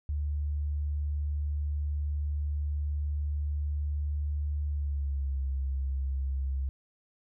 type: tone with pitch glide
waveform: sine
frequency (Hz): 73.42 to 67.33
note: D2 to C#2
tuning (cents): 0 to -50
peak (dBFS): -28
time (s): 0.09-6.69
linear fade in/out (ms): 0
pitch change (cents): -150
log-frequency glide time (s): 4.67-5.41
effects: none